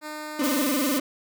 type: tone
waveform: 10% pulse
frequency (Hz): 304.2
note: D#4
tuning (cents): -39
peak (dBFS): -25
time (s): 0.01-0.66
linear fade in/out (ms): 50
type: tone with vibrato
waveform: 35% pulse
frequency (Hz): 277.2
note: C#4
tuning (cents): 0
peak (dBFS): -21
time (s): 0.39-1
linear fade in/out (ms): 5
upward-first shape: square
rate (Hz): 20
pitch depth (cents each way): 130
type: high-pass noise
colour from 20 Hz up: white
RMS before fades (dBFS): -31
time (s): 0.43-0.99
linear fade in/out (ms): 10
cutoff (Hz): 1800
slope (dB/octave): 96
effects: none